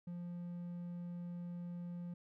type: tone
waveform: triangle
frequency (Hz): 174.6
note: F3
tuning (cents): 0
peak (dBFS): -40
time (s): 0.07-2.14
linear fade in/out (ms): 5
effects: none